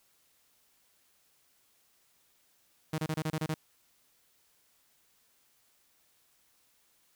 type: tone bursts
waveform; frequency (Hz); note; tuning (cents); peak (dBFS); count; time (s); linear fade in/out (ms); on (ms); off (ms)
sawtooth; 156.6; D#3; +11; -26; 8; 2.93-3.542; 5; 52; 28
effects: white hiss -69 dBFS RMS until 7.15 s